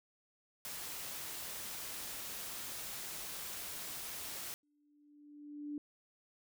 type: noise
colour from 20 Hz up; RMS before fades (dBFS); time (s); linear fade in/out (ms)
white; -44; 0.65-4.54; 0
type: tone with exponential growth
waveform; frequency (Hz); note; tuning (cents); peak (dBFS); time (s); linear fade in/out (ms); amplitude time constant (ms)
sine; 293.7; D4; 0; -37; 4.63-5.78; 2; 250
effects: none